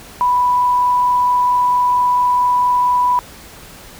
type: tone with frequency modulation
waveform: sine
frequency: 987.8 Hz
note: B5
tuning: in tune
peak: -11 dBFS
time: 0.21-3.19 s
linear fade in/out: 0 ms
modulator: 24.4 Hz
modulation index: 0.23
effects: pink hiss -38 dBFS RMS until 3.99 s